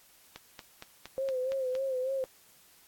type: click train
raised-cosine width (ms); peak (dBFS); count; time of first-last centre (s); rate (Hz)
0.2; -26; 7; 0.36-1.752; 4.31
type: tone with vibrato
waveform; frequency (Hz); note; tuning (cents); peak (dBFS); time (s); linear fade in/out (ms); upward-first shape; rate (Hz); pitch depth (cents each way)
sine; 523.3; C5; 0; -29; 1.18-2.24; 0; sine; 3.4; 60
effects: white hiss -60 dBFS RMS until 2.87 s + AAC 64 kbps